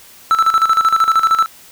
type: tone with tremolo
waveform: triangle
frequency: 1322 Hz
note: E6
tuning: 5 cents sharp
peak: -6 dBFS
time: 0.31-1.46 s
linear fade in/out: 0 ms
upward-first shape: square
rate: 13 Hz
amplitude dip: 70%
effects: white hiss -42 dBFS RMS until 1.71 s